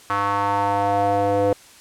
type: tone with band-pass filter sweep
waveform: square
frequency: 100.7 Hz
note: G2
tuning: 47 cents sharp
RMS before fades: -20 dBFS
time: 0.1-1.53 s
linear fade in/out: 0 ms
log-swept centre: 1200 to 530 Hz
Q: 3.8
effects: white hiss -47 dBFS RMS until 1.8 s + low-pass 10000 Hz 12 dB/octave